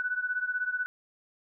sine beating tone pair, 1483 / 1499 Hz, F#6 / F#6, +4 / +22 cents, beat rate 16 Hz, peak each -30 / -33 dBFS, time 0-0.86 s, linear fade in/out 0 ms, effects none

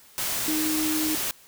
sine tone in noise, 310.8 Hz, D#4, 2 cents flat, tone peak -25 dBFS, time 0.48-1.15 s, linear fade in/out 0 ms, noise white, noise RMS -28 dBFS, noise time 0.18-1.31 s, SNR 0 dB, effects white hiss -53 dBFS RMS until 1.47 s

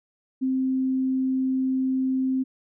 sine tone, 261.6 Hz, C4, in tune, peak -21 dBFS, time 0.41-2.44 s, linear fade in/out 20 ms, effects none

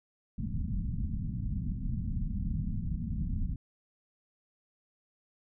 pink low-pass noise, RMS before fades -33 dBFS, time 0.38-3.56 s, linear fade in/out 5 ms, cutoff 230 Hz, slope 48 dB/octave, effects none

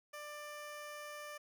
15% pulse tone, 593 Hz, D5, 17 cents sharp, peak -39 dBFS, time 0.13-1.38 s, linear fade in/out 10 ms, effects none

